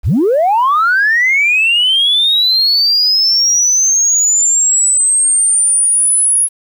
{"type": "linear sweep", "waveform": "sine", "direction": "up", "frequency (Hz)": [30.12, 10548], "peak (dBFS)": -7, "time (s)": [0.03, 6.49], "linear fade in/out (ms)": 50, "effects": ["tanh soft clip ceiling -5 dBFS", "7-bit"]}